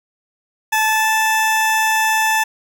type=tone with pitch glide; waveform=20% pulse; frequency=871 to 877.1 Hz; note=A5 to A5; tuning=-18 to -6 cents; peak=-9 dBFS; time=0.72-2.44 s; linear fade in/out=10 ms; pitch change=+12 cents; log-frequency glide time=0.85-1.08 s; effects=none